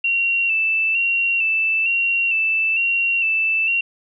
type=tone with vibrato; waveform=sine; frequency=2696 Hz; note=E7; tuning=38 cents sharp; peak=-16 dBFS; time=0.04-3.81 s; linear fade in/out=5 ms; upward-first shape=square; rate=1.1 Hz; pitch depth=33 cents each way; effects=none